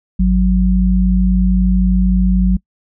sine tone pair together, 51.91 / 185 Hz, G#1 / F#3, 0 / 0 cents, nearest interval octave + minor seventh, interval 2200 cents, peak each -12 dBFS, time 0.19-2.57 s, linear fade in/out 10 ms, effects noise-tail reverb RT60 0.1 s tail -24 dB re dry

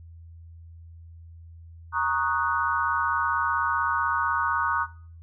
sine chord, D# minor seventh, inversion second, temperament equal, 932.3 / 1108.7 / 1244.5 / 1480 Hz, A#5 / C#6 / D#6 / F#6, 0 / 0 / 0 / 0 cents, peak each -28 dBFS, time 1.92-4.87 s, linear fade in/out 50 ms, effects noise-tail reverb RT60 0.5 s tail -20 dB re dry + added 83 Hz sine -43 dBFS peak until 5.22 s

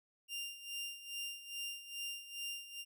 sawtooth tone with tremolo, 2794 Hz, F7, in tune, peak -36 dBFS, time 0.28-2.85 s, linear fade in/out 50 ms, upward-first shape sine, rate 2.4 Hz, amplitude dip 75%, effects none

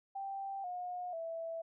sine tone with pitch steps, 784 / 718.9 / 659.3 Hz, G5 / F5 / E5, 0 / +50 / 0 cents, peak -38 dBFS, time 0.15-1.62 s, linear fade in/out 10 ms, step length 490 ms, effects none

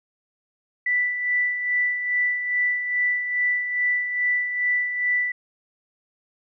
sine tone with tremolo, 1975.5 Hz, B6, in tune, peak -18 dBFS, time 0.86-5.32 s, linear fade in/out 5 ms, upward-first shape sine, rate 2.4 Hz, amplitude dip 55%, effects none

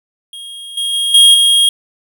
square tone with level steps, 3259 Hz, G#7, 33 cents flat, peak -28 / -16 / -14 / -4 / -8 dBFS, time 0.33-1.69 s, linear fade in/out 2 ms, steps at 0.77 / 0.93 / 1.14 / 1.34 s, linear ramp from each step 5 ms, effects none

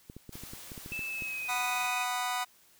clicks, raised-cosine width 3 ms, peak -31 dBFS, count 12, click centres 0.099 / 0.166 / 0.293 / 0.355 / 0.436 / 0.535 / 0.718 / 0.778 / 0.861 / 0.92 / 0.992 / 1.222 s
white noise, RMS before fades -47 dBFS, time 0.32-1.88 s, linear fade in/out 10 ms
sine tone with pitch glide, 2630 to 2494 Hz, E7 to D#7, -5 to +3 cents, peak -34 dBFS, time 0.92-2.04 s, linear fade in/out 2 ms, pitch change -92 cents, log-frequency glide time 1.07-1.49 s
sawtooth chord, B major, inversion second, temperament just, 740.8 / 987.8 / 1234.7 Hz, F#5 / B5 / D#6, +2 / 0 / -14 cents, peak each -30 / -31 / -33 dBFS, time 1.48-2.45 s, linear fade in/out 20 ms
effects white hiss -62 dBFS RMS until 2.79 s

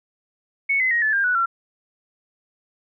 sine tone with pitch steps, 2212 / 2040 / 1881.7 / 1735.5 / 1600.7 / 1476.3 / 1361.6 Hz, C#7 / C7 / A#6 / A6 / G6 / F#6 / F6, -4 / -44 / +16 / -24 / +36 / -4 / -44 cents, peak -17 dBFS, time 0.69-1.46 s, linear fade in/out 10 ms, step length 110 ms, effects none

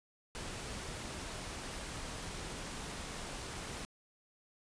pink noise, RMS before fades -43 dBFS, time 0.35-3.85 s, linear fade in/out 0 ms, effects resampled to 22050 Hz

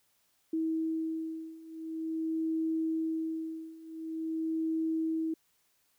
sine beating tone pair, 321.4 / 321.86 Hz, E4 / E4, -44 / -41 cents, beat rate 0.46 Hz, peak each -35 / -33 dBFS, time 0.53-5.34 s, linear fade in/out 5 ms, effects white hiss -72 dBFS RMS until 5.98 s

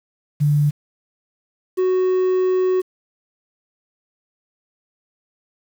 sine / triangle tone pair in turn, 146.83 / 370 Hz, D3 / F#4, 0 / 0 cents, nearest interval octave + major third, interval 1600 cents, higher second, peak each -13 dBFS, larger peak neither, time 0.4-0.71 / 1.77-2.82 s, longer second, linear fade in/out 20 ms, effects 7-bit

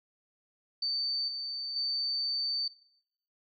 sine tone with level steps, 4568 Hz, D8, 49 cents flat, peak -29 / -34 / -29 dBFS, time 0.82-2.68 s, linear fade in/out 5 ms, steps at 1.28 / 1.76 s, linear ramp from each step 2 ms, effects noise-tail reverb RT60 0.7 s tail -18 dB re dry

